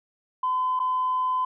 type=tone with dropouts; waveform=sine; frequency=1018 Hz; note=C6; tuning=48 cents flat; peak=-21 dBFS; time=0.43-1.45 s; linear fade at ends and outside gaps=5 ms; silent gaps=0.793-0.799 s; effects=tanh soft clip ceiling -17 dBFS